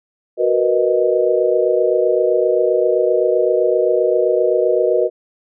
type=chord; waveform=sine; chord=B major seventh; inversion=second; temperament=equal; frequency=370 / 466.2 / 493.9 / 622.3 Hz; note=F#4 / A#4 / B4 / D#5; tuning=0 / 0 / 0 / 0 cents; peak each=-18 dBFS; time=0.37-5.1 s; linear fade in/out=50 ms; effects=none